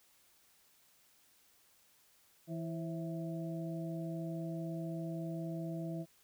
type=harmonic tone with a mistuned harmonic; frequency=164.81 Hz; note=E3; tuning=in tune; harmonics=1 / 2 / 3 / 4; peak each=-39 / -43 / -53 / -46 dBFS; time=2.47-6.06 s; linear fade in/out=50 ms; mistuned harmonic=3; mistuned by=+130 cents; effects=white hiss -68 dBFS RMS until 6.23 s